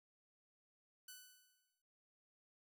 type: tone with exponential decay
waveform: 5% pulse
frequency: 1495 Hz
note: F#6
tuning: 17 cents sharp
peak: -40 dBFS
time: 1.08-1.82 s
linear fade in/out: 5 ms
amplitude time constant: 160 ms
effects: noise-tail reverb RT60 0.3 s tail -23 dB re dry